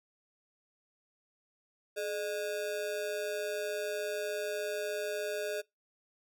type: ring-modulated tone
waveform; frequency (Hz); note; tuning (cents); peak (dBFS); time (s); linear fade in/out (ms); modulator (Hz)
square; 515; C5; -28; -31; 1.96-5.62; 20; 91.7
effects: noise-tail reverb RT60 0.2 s tail -25 dB re dry